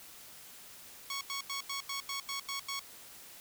10% pulse tone bursts, 1108.7 Hz, C#6, in tune, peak -27 dBFS, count 9, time 1.1-2.794 s, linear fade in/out 2 ms, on 110 ms, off 88 ms, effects white hiss -52 dBFS RMS until 3.4 s

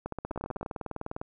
two click trains, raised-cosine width 1 ms, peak -21 / -20 dBFS, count 19 / 10, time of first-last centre 0.31-1.215 / 0.06-0.63 s, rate 19.9 / 15.8 Hz, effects none

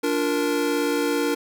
square chord, Bb major, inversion first, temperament just, 291.4 / 349.6 / 466.2 Hz, D4 / F4 / Bb4, -13 / +2 / 0 cents, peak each -25 / -29 / -25 dBFS, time 0.03-1.35 s, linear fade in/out 10 ms, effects none

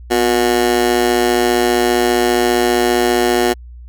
30% pulse tone with amplitude modulation, 363 Hz, F#4, 33 cents flat, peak -5 dBFS, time 0.1-3.54 s, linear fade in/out 20 ms, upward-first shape sine, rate 115 Hz, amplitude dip 100%, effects added 60 Hz sine -32 dBFS peak until 3.88 s

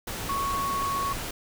sine tone in noise, 1108.7 Hz, C#6, in tune, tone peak -26 dBFS, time 0.29-1.13 s, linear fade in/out 5 ms, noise pink, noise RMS -34 dBFS, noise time 0.07-1.31 s, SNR +5 dB, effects none

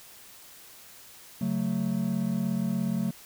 triangle chord, F# minor, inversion second, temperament just, 138.75 / 185 / 222 Hz, C#3 / F#3 / A3, +2 / 0 / +16 cents, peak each -32 / -27 / -27 dBFS, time 1.41-3.11 s, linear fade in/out 5 ms, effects white hiss -50 dBFS RMS until 3.25 s

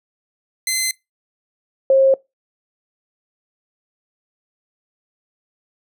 10% pulse / sine tone pair in turn, 2059 / 536.3 Hz, C7 / C5, -28 / +43 cents, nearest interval octave + major seventh, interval 2329 cents, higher first, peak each -9 dBFS, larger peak neither, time 0.67-0.91 / 1.9-2.14 s, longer neither, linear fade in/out 2 ms, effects noise-tail reverb RT60 0.2 s tail -23 dB re dry

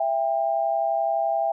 sine tone pair together, 665.4 / 797 Hz, E5 / G5, +16 / +28 cents, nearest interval minor third, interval 312 cents, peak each -23 / -24 dBFS, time 0-1.52 s, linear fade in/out 5 ms, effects none

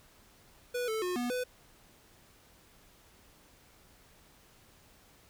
square tone with pitch steps, 490.5 / 439.3 / 360.9 / 243.6 / 499.6 Hz, B4 / A4 / F#4 / B3 / B4, -12 / -3 / -43 / -24 / +20 cents, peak -32 dBFS, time 0.74-1.44 s, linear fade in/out 10 ms, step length 140 ms, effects pink hiss -61 dBFS RMS until 5.29 s

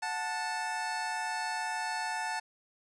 25% pulse tone pair together, 733 / 880 Hz, F#5 / A5, -16 / 0 cents, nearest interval minor third, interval 316 cents, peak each -34 / -30 dBFS, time 0.02-2.4 s, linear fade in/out 10 ms, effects resampled to 22050 Hz + 10-bit

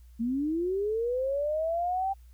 sine linear sweep, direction up, 222.2 to 789 Hz, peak -26 dBFS, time 0.19-2.14 s, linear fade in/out 20 ms, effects added 60 Hz sine -49 dBFS peak until 2.33 s + white hiss -69 dBFS RMS until 2.33 s

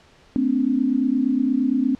sine tone cluster, 222 / 257.3 / 285.9 Hz, A3 / C4 / D4, +16 / -29 / -46 cents, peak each -26 / -19 / -23 dBFS, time 0.36-1.95 s, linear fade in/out 0 ms, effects pink hiss -53 dBFS RMS until 1.99 s + low-pass 5000 Hz 12 dB/octave

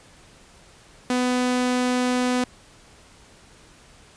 sawtooth tone, 249.7 Hz, B3, 19 cents sharp, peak -16 dBFS, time 1.1-2.44 s, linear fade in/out 2 ms, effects pink hiss -51 dBFS RMS until 4.16 s + resampled to 22050 Hz

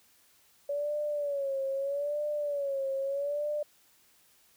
sine tone with vibrato, 567 Hz, C#5, 39 cents sharp, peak -29 dBFS, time 0.69-3.63 s, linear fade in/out 5 ms, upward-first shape sine, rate 0.79 Hz, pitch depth 85 cents each way, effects white hiss -64 dBFS RMS until 4.56 s

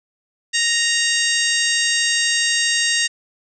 harmonic tone, 932.3 Hz, A#5, in tune, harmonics 2 / 3 / 4 / 5 / 6 / 7 / 8 / 9, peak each -21 / -23 / -24 / -25 / -26 / -26 / -27 / -28 dBFS, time 0.53-3.08 s, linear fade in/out 20 ms, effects none

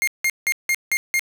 45% pulse tone bursts, 2126 Hz, C7, 27 cents sharp, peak -17 dBFS, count 6, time 0.02-1.194 s, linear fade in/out 0 ms, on 54 ms, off 170 ms, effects none

